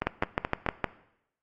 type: two click trains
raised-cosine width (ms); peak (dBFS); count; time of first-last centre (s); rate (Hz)
0.5; -12 / -9; 4 / 6; 0.02-0.664 / 0.07-0.843; 4.66 / 6.47
effects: noise-tail reverb RT60 0.8 s tail -17 dB re dry + Opus 32 kbps